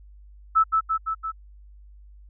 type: tone with echo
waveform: sine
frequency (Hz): 1310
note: E6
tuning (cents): -11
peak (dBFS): -14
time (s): 0.55-0.64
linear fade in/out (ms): 20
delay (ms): 170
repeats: 4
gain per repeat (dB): -3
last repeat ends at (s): 1.32
effects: added 50 Hz sine -45 dBFS peak until 2.29 s